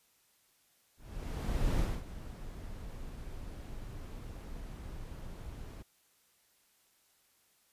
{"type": "noise with ADSR envelope", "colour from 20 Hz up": "brown", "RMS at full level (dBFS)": -29, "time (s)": [0.97, 5.83], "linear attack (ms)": 820, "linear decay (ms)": 230, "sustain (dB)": -15, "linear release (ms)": 15, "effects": ["white hiss -70 dBFS RMS until 7.72 s", "resampled to 32000 Hz"]}